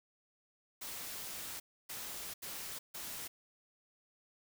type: noise bursts at uneven times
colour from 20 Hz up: white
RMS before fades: -44 dBFS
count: 4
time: 0.81-1.6 / 1.89-2.34 / 2.42-2.79 / 2.94-3.28 s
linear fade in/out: 10 ms
effects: none